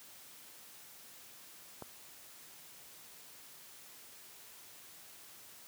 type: click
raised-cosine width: 1 ms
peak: -29 dBFS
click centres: 1.823 s
effects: white hiss -55 dBFS RMS until 5.67 s + high-pass 80 Hz 12 dB/octave